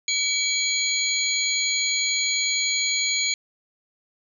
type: tone cluster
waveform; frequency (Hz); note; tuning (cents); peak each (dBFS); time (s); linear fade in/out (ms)
sine; 2281 / 3315 / 4122 / 4505 / 6770; C#7 / G#7 / C8 / C#8 / G#8; +49 / -4 / -27 / +27 / +32; -26 / -30 / -26 / -34 / -26; 0.08-3.34; 2
effects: none